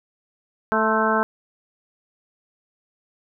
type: harmonic tone with a mistuned harmonic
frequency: 220 Hz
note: A3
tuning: in tune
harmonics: 1 / 2 / 3 / 4 / 5 / 6 / 7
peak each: -25 / -25 / -25 / -25 / -25 / -25 / -25 dBFS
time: 0.72-1.23 s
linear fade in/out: 0 ms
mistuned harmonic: 5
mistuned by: -52 cents
effects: none